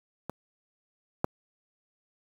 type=clicks; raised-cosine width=1 ms; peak=-20 / -10 dBFS; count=2; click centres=0.296 / 1.244 s; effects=high-pass 60 Hz 12 dB/octave + 7-bit